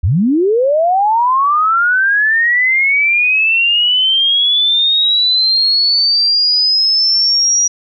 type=linear sweep; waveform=sine; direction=up; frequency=67.7 to 5780 Hz; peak=-9 dBFS; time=0.03-7.68 s; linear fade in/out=10 ms; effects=none